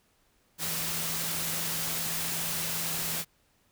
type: tone in noise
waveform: sine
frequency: 164.81 Hz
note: E3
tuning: in tune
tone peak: -42 dBFS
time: 0.58-3.25 s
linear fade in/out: 50 ms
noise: white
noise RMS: -32 dBFS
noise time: 0.58-3.25 s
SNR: -13 dB
effects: pink hiss -68 dBFS RMS until 3.71 s